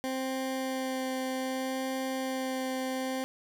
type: tone with vibrato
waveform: 20% pulse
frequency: 261.6 Hz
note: C4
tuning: in tune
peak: -26 dBFS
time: 0.04-3.24 s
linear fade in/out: 0 ms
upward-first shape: sine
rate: 0.64 Hz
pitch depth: 9 cents each way
effects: none